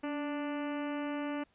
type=harmonic tone with a mistuned harmonic; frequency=293.7 Hz; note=D4; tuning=in tune; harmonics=1 / 2 / 3 / 4 / 5 / 6 / 7 / 8 / 9 / 10; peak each=-35 / -41 / -45 / -47 / -49 / -51 / -52 / -53 / -54 / -55 dBFS; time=0.03-1.44 s; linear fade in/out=10 ms; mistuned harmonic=1; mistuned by=-40 cents; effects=pink hiss -70 dBFS RMS until 1.54 s + resampled to 8000 Hz